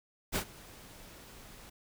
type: noise with ADSR envelope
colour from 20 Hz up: pink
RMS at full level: -30 dBFS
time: 0.32-1.7 s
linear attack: 37 ms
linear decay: 84 ms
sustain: -22 dB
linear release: 8 ms
effects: none